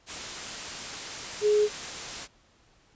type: tone in noise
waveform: sine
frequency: 419.5 Hz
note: G#4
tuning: 17 cents sharp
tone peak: -19 dBFS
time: 1.41-1.69 s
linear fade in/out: 50 ms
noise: white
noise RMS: -36 dBFS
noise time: 0.06-2.28 s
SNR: +14 dB
effects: pink hiss -62 dBFS RMS until 2.95 s + resampled to 16000 Hz